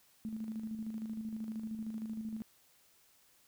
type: tone with tremolo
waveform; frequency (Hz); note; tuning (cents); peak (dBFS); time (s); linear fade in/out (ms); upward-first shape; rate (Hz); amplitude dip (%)
sine; 220; A3; 0; -36; 0.25-2.42; 0; square; 13; 45
effects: white hiss -67 dBFS RMS until 3.47 s